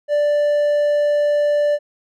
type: tone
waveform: triangle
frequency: 587.3 Hz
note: D5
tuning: in tune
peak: -12 dBFS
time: 0.08-1.79 s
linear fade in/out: 50 ms
effects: none